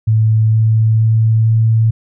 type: tone with pitch steps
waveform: sine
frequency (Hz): 110 / 110.7 / 111.41 / 112.12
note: A2 / A2 / A2 / A2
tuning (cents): 0 / +11 / +22 / +33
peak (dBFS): -8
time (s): 0.07-1.91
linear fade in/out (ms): 10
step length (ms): 460
effects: none